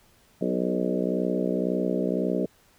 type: harmonic tone with a mistuned harmonic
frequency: 61.9 Hz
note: B1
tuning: 5 cents sharp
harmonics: 3 / 4 / 5 / 6 / 7 / 8 / 9 / 10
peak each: -29 / -30 / -31 / -32 / -32 / -33 / -34 / -34 dBFS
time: 0.41-2.46 s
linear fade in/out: 5 ms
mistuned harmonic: 7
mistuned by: -19 cents
effects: pink hiss -60 dBFS RMS until 2.78 s